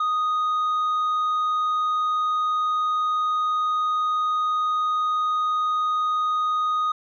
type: tone with tanh clipping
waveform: sine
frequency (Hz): 1243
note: D#6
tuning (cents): -2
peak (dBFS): -21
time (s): 0-6.92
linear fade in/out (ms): 5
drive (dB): 3
effects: none